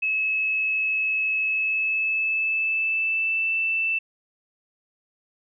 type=tone with pitch glide; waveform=sine; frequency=2586 to 2657 Hz; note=E7 to E7; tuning=-34 to +13 cents; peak=-21 dBFS; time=0.02-3.99 s; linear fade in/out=10 ms; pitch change=+47 cents; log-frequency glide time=1.44-3.53 s; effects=none